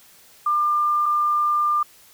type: tone pair in turn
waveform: sine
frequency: 1197 / 1197 Hz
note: D6 / D6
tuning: +33 / +33 cents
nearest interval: unison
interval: 0 cents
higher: neither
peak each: -17 dBFS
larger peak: neither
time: 0.46-1.06 / 1.06-1.83 s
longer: second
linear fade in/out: 5 ms
effects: white hiss -51 dBFS RMS until 2.13 s